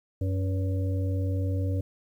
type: harmonic tone with a mistuned harmonic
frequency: 94 Hz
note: F#2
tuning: 28 cents sharp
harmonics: 1 / 3 / 5 / 6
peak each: -25 / -35 / -39 / -41 dBFS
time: 0.21-1.81 s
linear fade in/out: 5 ms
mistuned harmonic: 5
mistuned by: +51 cents
effects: 10-bit